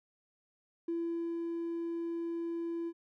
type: tone with ADSR envelope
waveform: triangle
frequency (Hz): 336.3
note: E4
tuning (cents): +35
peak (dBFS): -28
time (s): 0.88-2.93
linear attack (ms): 7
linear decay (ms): 470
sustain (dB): -3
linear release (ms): 57
effects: tanh soft clip ceiling -29 dBFS